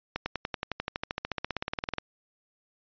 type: accelerating click train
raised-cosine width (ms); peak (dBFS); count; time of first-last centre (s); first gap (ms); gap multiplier
0.3; -14; 27; 0.16-1.983; 100; 0.97
effects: resampled to 11025 Hz